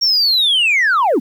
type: linear sweep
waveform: sine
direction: down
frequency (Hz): 5610 to 196.3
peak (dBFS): -9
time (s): 0.01-1.2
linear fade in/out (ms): 20
effects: tanh soft clip ceiling -9 dBFS + 8-bit